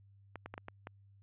clicks, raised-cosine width 0.5 ms, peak -28 dBFS, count 6, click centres 0.357 / 0.46 / 0.54 / 0.579 / 0.684 / 0.871 s, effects added 99 Hz sine -59 dBFS peak until 1.22 s + resampled to 8000 Hz

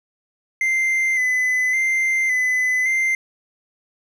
triangle tone with vibrato, 2049 Hz, C7, 37 cents flat, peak -15 dBFS, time 0.61-3.15 s, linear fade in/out 2 ms, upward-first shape square, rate 0.89 Hz, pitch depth 32 cents each way, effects none

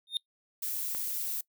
triangle tone with exponential growth, 3663 Hz, A#7, 31 cents flat, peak -22 dBFS, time 0.07-0.17 s, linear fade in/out 1 ms, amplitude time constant 21 ms
violet noise, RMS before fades -34 dBFS, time 0.62-1.41 s, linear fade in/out 5 ms
click, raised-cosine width 0.5 ms, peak -27 dBFS, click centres 0.949 s
effects noise-tail reverb RT60 0.1 s tail -22 dB re dry

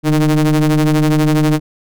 square ring-modulated tone, 77.7 Hz, D#2, 2 cents flat, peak -8 dBFS, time 0.03-1.6 s, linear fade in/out 50 ms, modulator 227 Hz, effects none

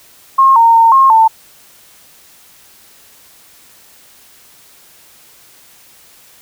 sine tone with pitch steps, 1074 / 920 / 913 / 1073 / 893 Hz, C6 / A#5 / A#5 / C6 / A5, +45 / -23 / -36 / +43 / +25 cents, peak -4 dBFS, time 0.38-1.28 s, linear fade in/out 10 ms, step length 180 ms, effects white hiss -44 dBFS RMS until 6.41 s

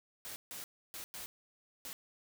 white noise bursts at uneven times, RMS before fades -45 dBFS, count 5, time 0.25-0.36 / 0.51-0.64 / 0.94-1.04 / 1.14-1.26 / 1.85-1.93 s, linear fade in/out 0 ms, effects none

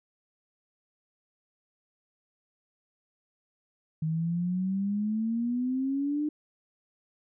sine exponential sweep, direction up, 156 to 303.7 Hz, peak -26 dBFS, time 4.02-6.29 s, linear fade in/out 5 ms, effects none

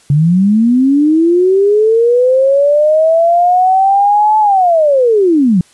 sine linear two-way sweep, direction up then down, 138.59 to 868 to 165.1 Hz, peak -6 dBFS, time 0.1-5.61 s, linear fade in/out 2 ms, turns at 4.39 s, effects white hiss -47 dBFS RMS until 5.73 s + resampled to 24000 Hz

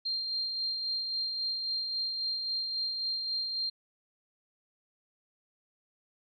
sine tone with tremolo, 4186 Hz, C8, in tune, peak -29 dBFS, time 0.05-3.7 s, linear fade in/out 10 ms, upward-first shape sine, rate 3.7 Hz, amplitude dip 35%, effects none

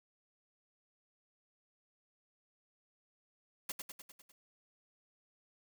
white noise with echo, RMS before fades -39 dBFS, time 3.69-3.72 s, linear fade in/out 5 ms, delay 100 ms, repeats 6, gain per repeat -4 dB, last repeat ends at 4.32 s, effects none

